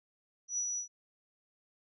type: tone with ADSR envelope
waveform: sine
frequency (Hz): 5880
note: F#8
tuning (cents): -12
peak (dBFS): -30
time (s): 0.48-0.88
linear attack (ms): 97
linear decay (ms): 74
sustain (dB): -3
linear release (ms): 100
effects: none